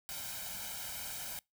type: noise with comb filter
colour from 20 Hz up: white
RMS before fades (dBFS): -42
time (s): 0.09-1.39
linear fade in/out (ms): 0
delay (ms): 1.3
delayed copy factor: +0.8
effects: noise-tail reverb RT60 0.2 s tail -25 dB re dry